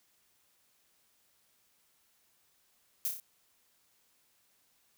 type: noise with echo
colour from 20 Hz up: violet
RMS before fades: -32 dBFS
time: 3.05-3.08 s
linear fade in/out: 0 ms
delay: 30 ms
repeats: 4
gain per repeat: -4 dB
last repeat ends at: 3.2 s
effects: white hiss -71 dBFS RMS until 4.97 s